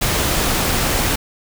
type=noise; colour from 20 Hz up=pink; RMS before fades=-18 dBFS; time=0.01-1.16 s; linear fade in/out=10 ms; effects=none